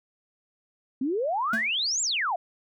sine exponential two-way sweep, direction up then down, 246.9 to 7690 to 652 Hz, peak -24 dBFS, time 1.01-2.36 s, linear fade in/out 5 ms, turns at 2.02 s
square tone with exponential decay, 224.1 Hz, A3, 32 cents sharp, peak -26 dBFS, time 1.53-1.71 s, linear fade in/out 5 ms, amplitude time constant 39 ms
effects none

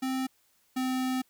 square tone pair in turn, 261.6 / 257.8 Hz, C4 / C4, 0 / -26 cents, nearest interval unison, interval 26 cents, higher first, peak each -29 / -28 dBFS, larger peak second, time 0.02-0.27 / 0.76-1.22 s, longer second, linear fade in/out 10 ms, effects white hiss -68 dBFS RMS until 1.29 s

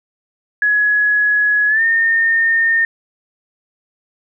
sine tone with pitch glide, 1683 to 1824.8 Hz, G#6 to A#6, +23 to -37 cents, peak -11 dBFS, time 0.62-2.85 s, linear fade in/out 2 ms, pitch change +140 cents, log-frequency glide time 1.68-1.83 s, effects none

